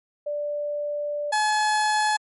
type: tone pair in turn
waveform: sine / 30% pulse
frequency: 587.3 / 852.2 Hz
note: D5 / G#5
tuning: 0 / +44 cents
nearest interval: tritone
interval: 644 cents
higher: second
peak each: -25 / -17 dBFS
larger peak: second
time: 0.26-1.32 / 1.32-2.17 s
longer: first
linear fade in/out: 10 ms
effects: MP3 48 kbps